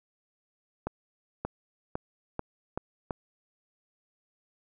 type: accelerating click train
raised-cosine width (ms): 1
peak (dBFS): -17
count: 6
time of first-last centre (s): 0.87-3.108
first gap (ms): 580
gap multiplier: 0.87
effects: none